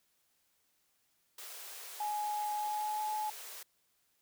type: high-pass noise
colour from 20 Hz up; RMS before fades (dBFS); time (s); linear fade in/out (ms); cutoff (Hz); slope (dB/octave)
white; -47; 1.38-3.63; 5; 370; 96
type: tone with pitch glide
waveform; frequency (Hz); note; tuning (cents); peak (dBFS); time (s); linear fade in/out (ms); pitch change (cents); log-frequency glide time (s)
sine; 838 to 851.7; G#5 to G#5; +15 to +43; -33; 2-3.3; 5; +28; 2.51-3.03
effects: white hiss -75 dBFS RMS until 4.21 s